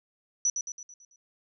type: tone with echo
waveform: sine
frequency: 5920 Hz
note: F#8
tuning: in tune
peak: -22 dBFS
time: 0.45-0.5 s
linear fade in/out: 2 ms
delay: 110 ms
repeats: 6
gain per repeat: -6 dB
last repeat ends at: 1.16 s
effects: none